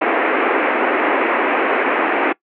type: band-pass noise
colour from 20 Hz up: pink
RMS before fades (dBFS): -17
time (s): 0.01-2.33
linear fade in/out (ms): 10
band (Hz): 270 to 2500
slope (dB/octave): 48
effects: noise-tail reverb RT60 0.1 s tail -22 dB re dry